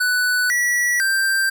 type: tone with pitch steps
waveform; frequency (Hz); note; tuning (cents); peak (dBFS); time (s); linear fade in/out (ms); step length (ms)
square; 1489 / 1941 / 1573; F#6 / B6 / G6; +11 / -31 / +6; -17; 0-1.5; 10; 500
effects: none